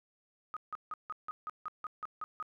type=tone bursts; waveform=sine; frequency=1252 Hz; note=D#6; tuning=10 cents sharp; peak=-36 dBFS; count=11; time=0.54-2.426 s; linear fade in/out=0 ms; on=26 ms; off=160 ms; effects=none